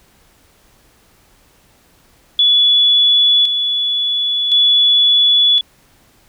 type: tone with tremolo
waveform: sine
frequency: 3421 Hz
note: A7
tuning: 49 cents flat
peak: -8 dBFS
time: 2.39-5.61 s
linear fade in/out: 2 ms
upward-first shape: square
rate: 0.47 Hz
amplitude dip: 50%
effects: pink hiss -52 dBFS RMS until 6.28 s